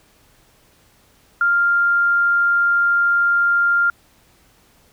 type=tone; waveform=sine; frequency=1396.9 Hz; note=F6; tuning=in tune; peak=-13 dBFS; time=1.41-3.9 s; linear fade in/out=2 ms; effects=pink hiss -55 dBFS RMS until 4.92 s